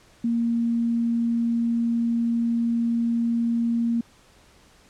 sine tone, 233.1 Hz, A#3, in tune, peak -20 dBFS, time 0.24-4.01 s, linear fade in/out 5 ms, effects pink hiss -55 dBFS RMS until 4.89 s + low-pass 9000 Hz 12 dB/octave

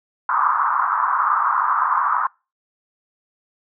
pink band-pass noise, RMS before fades -19 dBFS, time 0.29-2.27 s, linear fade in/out 2 ms, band 1000 to 1300 Hz, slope 48 dB/octave, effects noise-tail reverb RT60 0.3 s tail -26 dB re dry

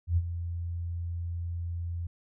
sine tone with ADSR envelope, 85.6 Hz, F2, 34 cents flat, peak -20 dBFS, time 0.07-2.07 s, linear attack 98 ms, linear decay 46 ms, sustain -11 dB, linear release 6 ms, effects none

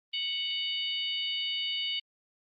harmonic tone with a mistuned harmonic, 740 Hz, F#5, in tune, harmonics 3 / 4 / 5 / 6, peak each -39 / -31 / -38 / -42 dBFS, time 0.13-2 s, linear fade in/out 10 ms, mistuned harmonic 6, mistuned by +53 cents, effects Opus 32 kbps

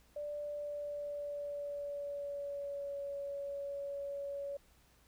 sine tone with pitch glide, 587.3 to 563.1 Hz, D5 to C#5, 0 to +27 cents, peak -38 dBFS, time 0.16-4.57 s, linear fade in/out 5 ms, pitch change -73 cents, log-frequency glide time 0.41-3.01 s, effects added 60 Hz sine -69 dBFS peak until 5.07 s + pink hiss -68 dBFS RMS until 5.07 s

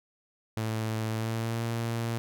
sawtooth tone with pitch glide, 110.6 to 115.7 Hz, A2 to A#2, +9 to -13 cents, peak -25 dBFS, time 0.57-2.18 s, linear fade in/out 0 ms, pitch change +78 cents, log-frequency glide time 1.1-1.61 s, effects none

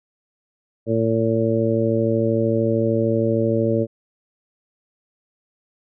harmonic tone, 113.1 Hz, A2, 48 cents sharp, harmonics 1 / 2 / 3 / 4 / 5, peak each -23 / -23 / -23 / -23 / -23 dBFS, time 0.86-3.87 s, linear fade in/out 50 ms, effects none

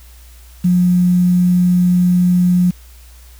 sine tone with quantisation, 178.9 Hz, F3, 42 cents sharp, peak -9 dBFS, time 0.64-2.71 s, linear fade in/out 10 ms, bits 6, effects added 60 Hz sine -38 dBFS peak until 3.39 s + white hiss -47 dBFS RMS until 3.39 s

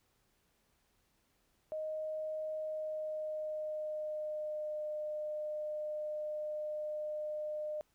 sine tone with pitch glide, 622.3 to 606.7 Hz, D#5 to D#5, 0 to -44 cents, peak -36 dBFS, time 1.72-7.81 s, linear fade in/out 0 ms, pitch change -44 cents, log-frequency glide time 2.55-4.85 s, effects pink hiss -75 dBFS RMS until 7.94 s

